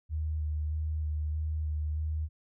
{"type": "tone with vibrato", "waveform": "sine", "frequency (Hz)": 76.9, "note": "D#2", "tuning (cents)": -20, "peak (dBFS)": -29, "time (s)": [0.09, 2.29], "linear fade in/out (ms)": 50, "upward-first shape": "square", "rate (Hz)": 1.6, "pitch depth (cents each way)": 17, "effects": []}